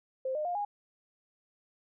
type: tone with pitch steps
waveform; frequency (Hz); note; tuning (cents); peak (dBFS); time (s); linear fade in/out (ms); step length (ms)
sine; 523.3 / 608.1 / 706.6 / 821.1; C5 / D#5 / F5 / G#5; 0 / -40 / +20 / -20; -30; 0.25-0.65; 5; 100
effects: none